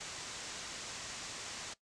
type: low-pass noise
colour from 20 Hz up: white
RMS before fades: -45 dBFS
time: 0-1.74 s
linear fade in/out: 10 ms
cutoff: 7900 Hz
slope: 48 dB/octave
effects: noise-tail reverb RT60 0.1 s tail -17 dB re dry